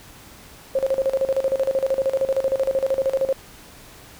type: tone with tremolo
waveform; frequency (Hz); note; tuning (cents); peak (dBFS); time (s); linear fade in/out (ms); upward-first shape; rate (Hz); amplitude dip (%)
sine; 535; C5; +38; -16; 0.75-3.33; 5; square; 13; 80
effects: pink hiss -45 dBFS RMS until 4.19 s